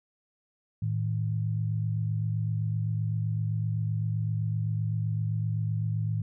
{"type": "tone pair together", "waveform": "sine", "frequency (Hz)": [109.8, 157.58], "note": ["A2", "D#3"], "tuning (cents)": [-3, 22], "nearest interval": "tritone", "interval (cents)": 625, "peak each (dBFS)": [-27, -32], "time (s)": [0.82, 6.22], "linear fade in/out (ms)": 5, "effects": []}